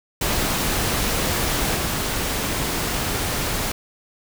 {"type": "noise with level steps", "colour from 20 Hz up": "pink", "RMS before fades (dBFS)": [-22, -24], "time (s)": [0.21, 3.72], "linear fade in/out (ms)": 5, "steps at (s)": 1.75, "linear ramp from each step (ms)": 10, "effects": []}